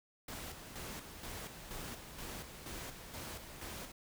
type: noise with tremolo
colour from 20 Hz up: pink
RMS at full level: -45 dBFS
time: 0.28-3.92 s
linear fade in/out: 5 ms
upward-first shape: square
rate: 2.1 Hz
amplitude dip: 50%
effects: none